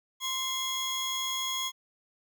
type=tone pair together; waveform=30% pulse; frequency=1046.5 / 3322 Hz; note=C6 / G#7; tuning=0 / 0 cents; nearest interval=octave + minor sixth; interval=2000 cents; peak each=-33 / -28 dBFS; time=0.2-1.72 s; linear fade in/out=50 ms; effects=none